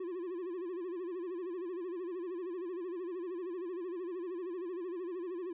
triangle tone with vibrato, 355.9 Hz, F4, 33 cents sharp, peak -35 dBFS, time 0-5.53 s, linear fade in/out 5 ms, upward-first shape sine, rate 13 Hz, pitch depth 110 cents each way, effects resampled to 8000 Hz

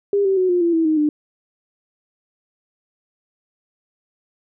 sine tone with pitch steps, 402.6 / 386 / 370 / 354.8 / 340.1 / 326.1 / 312.6 / 299.7 Hz, G4 / G4 / F#4 / F4 / F4 / E4 / D#4 / D4, +46 / -27 / 0 / +27 / -46 / -19 / +8 / +35 cents, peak -14 dBFS, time 0.13-1.09 s, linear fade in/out 2 ms, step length 120 ms, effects none

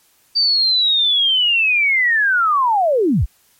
sine linear sweep, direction down, 4660 to 30.33 Hz, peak -12 dBFS, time 0.35-3.26 s, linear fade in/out 20 ms, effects white hiss -56 dBFS RMS until 3.59 s + MP3 64 kbps

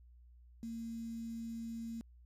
sine tone with quantisation, 228.9 Hz, A#3, 31 cents flat, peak -40 dBFS, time 0.63-2.01 s, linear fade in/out 0 ms, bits 10, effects added 60 Hz sine -57 dBFS peak until 2.25 s + resampled to 32000 Hz

